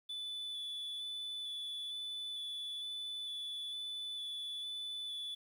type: tone with vibrato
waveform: sine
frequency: 3471 Hz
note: A7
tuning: 24 cents flat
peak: -37 dBFS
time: 0.09-5.35 s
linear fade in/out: 10 ms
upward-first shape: square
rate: 1.1 Hz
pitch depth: 9 cents each way
effects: tanh soft clip ceiling -38 dBFS + 11-bit